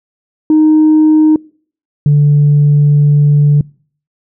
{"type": "tone pair in turn", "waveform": "sine", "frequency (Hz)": [310, 146.13], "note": ["D#4", "D3"], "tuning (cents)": [-6, -8], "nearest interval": "octave + minor second", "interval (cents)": 1302, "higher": "first", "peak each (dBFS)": -3, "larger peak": "neither", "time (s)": [[0.5, 1.36], [2.06, 3.61]], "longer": "second", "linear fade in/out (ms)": 2, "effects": ["noise-tail reverb RT60 0.5 s tail -26 dB re dry", "tanh soft clip ceiling -2 dBFS"]}